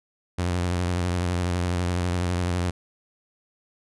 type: tone with vibrato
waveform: sawtooth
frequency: 88.7 Hz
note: F2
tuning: 27 cents sharp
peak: -19 dBFS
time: 0.38-2.71 s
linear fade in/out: 10 ms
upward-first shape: triangle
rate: 12 Hz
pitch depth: 59 cents each way
effects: resampled to 24000 Hz